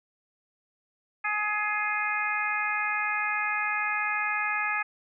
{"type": "harmonic tone with a mistuned harmonic", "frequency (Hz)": 420.5, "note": "G#4", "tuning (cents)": 22, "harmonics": [2, 3, 4, 5, 6], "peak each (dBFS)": [-34, -32, -31, -32, -32], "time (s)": [1.24, 4.83], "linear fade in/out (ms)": 10, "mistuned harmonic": 6, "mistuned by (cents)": -24, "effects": []}